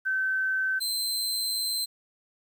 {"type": "tone pair in turn", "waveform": ["sine", "sawtooth"], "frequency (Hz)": [1537, 4103], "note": ["G6", "C8"], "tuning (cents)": [-35, -35], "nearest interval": "octave + perfect fourth", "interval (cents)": 1700, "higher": "second", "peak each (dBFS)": -24, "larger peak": "neither", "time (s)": [[0.05, 0.8], [0.8, 1.86]], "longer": "second", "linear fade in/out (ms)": 20, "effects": ["10-bit"]}